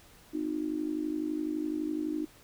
sine tone with amplitude modulation, 307 Hz, D#4, 23 cents flat, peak -26 dBFS, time 0.33-2.26 s, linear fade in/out 20 ms, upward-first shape sine, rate 51.9 Hz, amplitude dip 85%, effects pink hiss -57 dBFS RMS until 2.43 s

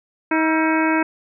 harmonic tone with a mistuned harmonic, 317.7 Hz, D#4, 36 cents sharp, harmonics 1 / 2 / 3 / 4 / 5 / 6 / 7 / 8, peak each -18 / -26 / -23 / -28 / -25 / -31 / -27 / -30 dBFS, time 0.31-1.03 s, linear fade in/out 5 ms, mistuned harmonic 4, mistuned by +86 cents, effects none

